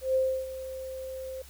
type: tone with ADSR envelope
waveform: sine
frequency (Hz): 523.3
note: C5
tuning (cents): 0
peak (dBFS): -21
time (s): 0.01-1.42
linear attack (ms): 140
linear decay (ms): 310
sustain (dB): -14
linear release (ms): 4
effects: added 66 Hz sine -50 dBFS peak until 1.49 s + white hiss -53 dBFS RMS until 1.49 s